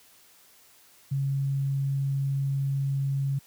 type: tone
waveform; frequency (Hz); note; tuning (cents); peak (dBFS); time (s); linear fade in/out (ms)
sine; 137.6; C#3; -12; -24; 1.11-3.39; 10
effects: white hiss -57 dBFS RMS until 3.46 s + high-pass 60 Hz 12 dB/octave